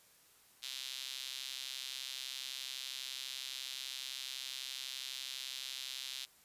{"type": "tone with high-pass filter", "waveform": "sawtooth", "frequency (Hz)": 131.9, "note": "C3", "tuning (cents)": 14, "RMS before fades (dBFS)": -44, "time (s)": [0.62, 6.26], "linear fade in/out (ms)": 20, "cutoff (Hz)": 3600, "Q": 2.6, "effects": ["white hiss -65 dBFS RMS until 6.44 s", "resampled to 32000 Hz"]}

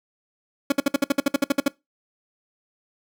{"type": "tone bursts", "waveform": "30% pulse", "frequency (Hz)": 280, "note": "C#4", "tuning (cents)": 18, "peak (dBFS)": -13, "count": 13, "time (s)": [0.7, 1.682], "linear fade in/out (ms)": 5, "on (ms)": 22, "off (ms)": 58, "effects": ["noise-tail reverb RT60 0.2 s tail -22 dB re dry"]}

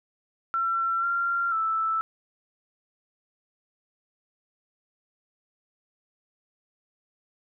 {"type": "tone with pitch steps", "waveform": "sine", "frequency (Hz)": [1352, 1382, 1319], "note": ["E6", "F6", "E6"], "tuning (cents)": [43, -19, 1], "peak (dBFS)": -23, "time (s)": [0.54, 2.01], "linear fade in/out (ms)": 0, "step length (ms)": 490, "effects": []}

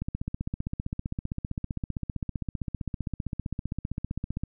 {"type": "click train", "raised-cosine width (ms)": 5, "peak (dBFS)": -18, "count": 69, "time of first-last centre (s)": [0.02, 4.436], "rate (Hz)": 15.4, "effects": []}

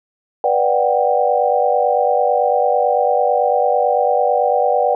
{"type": "chord", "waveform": "sine", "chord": "G major seventh", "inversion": "first", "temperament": "just", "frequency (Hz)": [490, 588, 735, 784], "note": ["B4", "D5", "F#5", "G5"], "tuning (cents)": [-14, 2, -12, 0], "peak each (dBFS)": -18, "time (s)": [0.44, 4.95], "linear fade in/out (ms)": 2, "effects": []}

